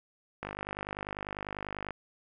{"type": "click train", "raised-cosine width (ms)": 0.5, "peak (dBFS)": -21, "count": 75, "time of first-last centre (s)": [0.43, 1.907], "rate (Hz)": 50.1, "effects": []}